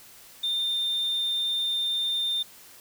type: tone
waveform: sine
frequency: 3609 Hz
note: A7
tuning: 43 cents sharp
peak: -22 dBFS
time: 0.43-2.43 s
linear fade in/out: 10 ms
effects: tanh soft clip ceiling -23 dBFS + white hiss -50 dBFS RMS until 2.8 s